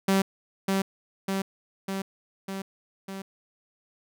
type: tone with echo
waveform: sawtooth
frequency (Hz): 193.6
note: G3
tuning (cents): -21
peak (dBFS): -16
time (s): 0.08-0.22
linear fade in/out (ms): 5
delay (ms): 600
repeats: 5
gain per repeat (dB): -3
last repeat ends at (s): 3.22
effects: none